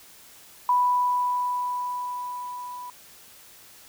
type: tone with level ramp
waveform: sine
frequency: 987.8 Hz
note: B5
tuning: in tune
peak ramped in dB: -17 to -35 dBFS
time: 0.69-2.9 s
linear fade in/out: 2 ms
effects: white hiss -50 dBFS RMS until 3.88 s